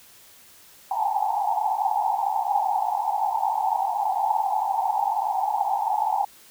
white band-pass noise, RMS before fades -24 dBFS, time 0.91-6.25 s, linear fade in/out 2 ms, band 760 to 890 Hz, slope 96 dB/octave, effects white hiss -51 dBFS RMS until 6.5 s

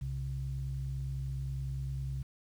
sine tone pair together, 63.8 / 133.63 Hz, C2 / C3, -43 / +37 cents, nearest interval octave + minor second, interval 1280 cents, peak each -37 / -35 dBFS, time 0.01-2.23 s, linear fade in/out 10 ms, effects tanh soft clip ceiling -26 dBFS + 10-bit

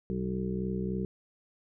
harmonic tone, 63.4 Hz, B1, 46 cents sharp, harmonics 1 / 2 / 3 / 5 / 6 / 7, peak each -40 / -39 / -32 / -42 / -37 / -41 dBFS, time 0.1-1.05 s, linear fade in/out 0 ms, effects none

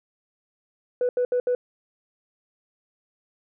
sine tone bursts at uneven times, 493.9 Hz, B4, in tune, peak -18 dBFS, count 4, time 1.01-1.09 / 1.17-1.25 / 1.32-1.4 / 1.47-1.55 s, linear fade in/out 2 ms, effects tanh soft clip ceiling -17 dBFS

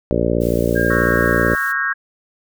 harmonic tone, 58.27 Hz, A#1, in tune, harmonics 1 / 2 / 3 / 4 / 5 / 6 / 7 / 8 / 9 / 10, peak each -24 / -24 / -24 / -24 / -24 / -24 / -24 / -24 / -24 / -24 dBFS, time 0.11-1.55 s, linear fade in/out 0 ms
blue noise, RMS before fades -37 dBFS, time 0.4-1.73 s, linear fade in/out 20 ms
sine tone with pitch glide, 1613 to 1623.3 Hz, G6 to G#6, +49 to -40 cents, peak -19 dBFS, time 0.75-1.94 s, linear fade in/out 20 ms, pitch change +11 cents, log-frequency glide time 1.15-1.2 s
sine chord, F# dominant seventh, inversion second, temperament just, 1110 / 1332 / 1480 / 1850 Hz, C#6 / E6 / F#6 / A#6, +2 / +18 / 0 / -14 cents, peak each -26 dBFS, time 0.9-1.93 s, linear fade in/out 5 ms
effects none

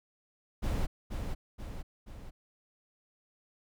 brown noise with echo, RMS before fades -30 dBFS, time 0.62-0.87 s, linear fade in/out 20 ms, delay 480 ms, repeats 3, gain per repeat -5 dB, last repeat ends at 2.31 s, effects none

